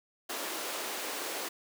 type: high-pass noise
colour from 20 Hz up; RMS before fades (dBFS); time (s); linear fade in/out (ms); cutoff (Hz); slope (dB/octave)
pink; -37; 0.29-1.49; 10; 330; 24
effects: none